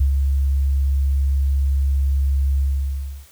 sine tone with ADSR envelope, 68.7 Hz, C#2, 15 cents flat, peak -12 dBFS, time 0-3.27 s, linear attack 8 ms, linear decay 95 ms, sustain -3 dB, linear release 670 ms, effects white hiss -50 dBFS RMS until 3.31 s

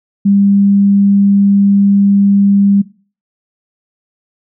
sine tone, 199.6 Hz, G3, 32 cents sharp, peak -6 dBFS, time 0.25-2.82 s, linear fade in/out 10 ms, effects noise-tail reverb RT60 0.4 s tail -20 dB re dry

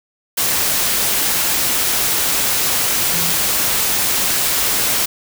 sine tone in noise, 170 Hz, F3, 46 cents flat, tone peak -28 dBFS, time 3.13-3.33 s, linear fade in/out 10 ms, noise white, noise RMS -17 dBFS, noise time 0.37-5.06 s, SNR -14 dB, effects none

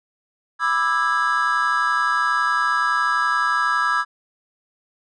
triangle chord, E dominant seventh, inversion second, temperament just, 988.9 / 1186.7 / 1318.5 / 1648.1 Hz, B5 / D6 / E6 / G#6, +2 / +18 / 0 / -14 cents, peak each -24 / -22 / -20 / -20 dBFS, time 0.59-4.05 s, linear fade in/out 50 ms, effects resampled to 22050 Hz

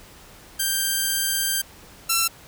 5% pulse tone pair in turn, 1579 / 1346.7 Hz, G6 / E6, +12 / +37 cents, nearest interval minor third, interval 275 cents, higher first, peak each -10 / -7 dBFS, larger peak second, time 0.59-1.62 / 2.09-2.28 s, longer first, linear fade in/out 10 ms, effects pink hiss -47 dBFS RMS until 2.47 s

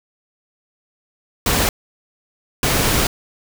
pink noise bursts at uneven times, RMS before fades -17 dBFS, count 2, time 1.46-1.69 / 2.63-3.07 s, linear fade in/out 2 ms, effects none

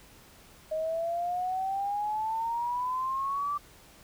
sine exponential sweep, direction up, 622.3 to 1174.7 Hz, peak -28 dBFS, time 0.71-3.58 s, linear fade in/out 10 ms, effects pink hiss -55 dBFS RMS until 4.03 s

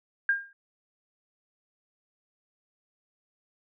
sine tone with exponential decay, 1608 Hz, G6, 44 cents sharp, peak -18 dBFS, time 0.29-0.53 s, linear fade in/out 2 ms, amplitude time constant 51 ms, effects none

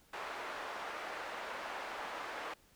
white band-pass noise, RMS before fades -43 dBFS, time 0.13-2.54 s, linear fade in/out 5 ms, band 510 to 1400 Hz, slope 12 dB/octave, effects pink hiss -66 dBFS RMS until 2.75 s

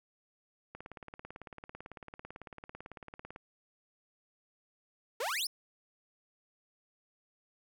click train, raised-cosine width 0.5 ms, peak -30 dBFS, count 48, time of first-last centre 0.75-3.361 s, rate 18 Hz
sawtooth exponential sweep, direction up, 421.3 to 5620 Hz, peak -29 dBFS, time 5.2-5.47 s, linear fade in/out 5 ms
effects none

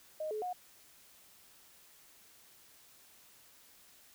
sine tone with pitch steps, 620 / 428.5 / 725 Hz, D#5 / A4 / F#5, -6 / -46 / -35 cents, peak -35 dBFS, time 0.2-0.53 s, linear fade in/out 5 ms, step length 110 ms, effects white hiss -61 dBFS RMS until 4.14 s

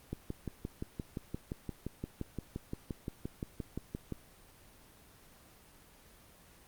click train, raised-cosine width 3 ms, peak -24 dBFS, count 24, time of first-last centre 0.13-4.123 s, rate 5.76 Hz, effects pink hiss -59 dBFS RMS until 6.67 s + Opus 24 kbps

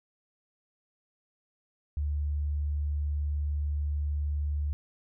sine tone, 73.42 Hz, D2, in tune, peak -27 dBFS, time 1.97-4.73 s, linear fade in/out 0 ms, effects none

